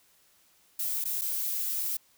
violet noise with dropouts, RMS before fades -31 dBFS, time 0.79-1.97 s, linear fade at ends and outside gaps 5 ms, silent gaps 1.042-1.052 / 1.213-1.217 s, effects white hiss -64 dBFS RMS until 2.17 s

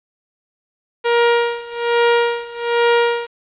sawtooth tone with tremolo, 472.1 Hz, A#4, 22 cents sharp, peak -7 dBFS, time 1.04-3.27 s, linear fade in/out 20 ms, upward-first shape sine, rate 1.2 Hz, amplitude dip 90%, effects resampled to 8000 Hz + 7-bit

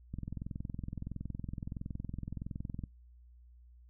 click train, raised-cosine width 5 ms, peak -27 dBFS, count 59, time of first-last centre 0.14-2.838 s, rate 21.5 Hz, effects noise-tail reverb RT60 0.2 s tail -24 dB re dry + added 60 Hz sine -55 dBFS peak until 3.89 s

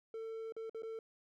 triangle tone with dropouts, 447.9 Hz, A4, 31 cents sharp, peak -39 dBFS, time 0.14-0.99 s, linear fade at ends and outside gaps 2 ms, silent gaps 0.523-0.565 / 0.696-0.746 / 0.822-0.832 s, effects none

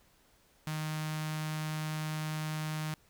sawtooth tone with notch filter, 155 Hz, D#3, 6 cents flat, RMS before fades -36 dBFS, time 0.67-2.94 s, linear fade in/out 2 ms, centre 410 Hz, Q 0.61, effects pink hiss -66 dBFS RMS until 3.09 s

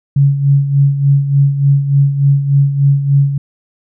sine tone with tremolo, 140 Hz, C#3, 18 cents sharp, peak -5 dBFS, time 0.16-3.38 s, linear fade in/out 5 ms, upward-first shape sine, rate 3.4 Hz, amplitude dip 65%, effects none

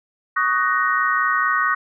sine chord, D# minor seventh, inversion third, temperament just, 1120.1 / 1244.5 / 1493.4 / 1866.8 Hz, C#6 / D#6 / F#6 / A#6, +18 / 0 / +16 / +2 cents, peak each -22 dBFS, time 0.36-1.75 s, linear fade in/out 10 ms, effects none

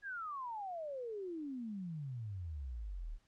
sine exponential sweep, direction down, 1690 to 34.51 Hz, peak -40 dBFS, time 0.02-3.19 s, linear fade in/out 50 ms, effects pink hiss -75 dBFS RMS until 3.27 s + low-pass 7000 Hz 12 dB/octave

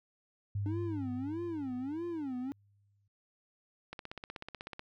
sine tone with exponential decay, 100.9 Hz, G#2, 49 cents flat, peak -31 dBFS, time 0.55-3.08 s, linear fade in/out 5 ms, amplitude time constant 550 ms
triangle tone with vibrato, 293.7 Hz, D4, in tune, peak -33 dBFS, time 0.66-2.52 s, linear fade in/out 0 ms, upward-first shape sine, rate 1.6 Hz, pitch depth 290 cents each way
click train, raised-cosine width 0.3 ms, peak -26 dBFS, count 15, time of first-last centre 3.93-4.794 s, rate 16.2 Hz
effects none

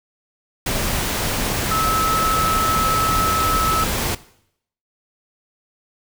sine tone in noise, 1300 Hz, E6, 24 cents flat, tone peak -18 dBFS, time 1.71-3.84 s, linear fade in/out 5 ms, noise pink, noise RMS -22 dBFS, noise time 0.66-4.15 s, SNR +1 dB, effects noise-tail reverb RT60 0.7 s tail -18 dB re dry

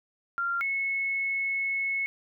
sine tone pair in turn, 1386 / 2193 Hz, F6 / C#7, -14 / -19 cents, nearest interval minor sixth, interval 795 cents, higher second, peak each -26 dBFS, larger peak neither, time 0.38-0.61 / 0.61-2.06 s, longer second, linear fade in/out 0 ms, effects none

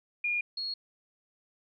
sine tone pair in turn, 2425 / 4311 Hz, D#7 / C#8, -45 / -49 cents, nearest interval minor seventh, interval 996 cents, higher second, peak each -27 / -32 dBFS, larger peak first, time 0.24-0.41 / 0.57-0.74 s, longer neither, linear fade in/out 5 ms, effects none

